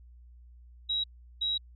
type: tone bursts at uneven times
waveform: sine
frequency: 3850 Hz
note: B7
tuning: 45 cents flat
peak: -27 dBFS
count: 2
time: 0.89-1.04 / 1.41-1.58 s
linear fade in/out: 10 ms
effects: added 60 Hz sine -50 dBFS peak until 1.75 s